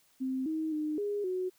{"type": "tone with pitch steps", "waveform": "sine", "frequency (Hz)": [261.4, 316.1, 305.1, 410.2, 368.6], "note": ["C4", "D#4", "D#4", "G#4", "F#4"], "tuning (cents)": [-1, 27, -34, -21, -7], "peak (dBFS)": -30, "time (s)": [0.2, 1.5], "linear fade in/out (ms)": 20, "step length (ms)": 260, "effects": ["white hiss -67 dBFS RMS until 1.58 s"]}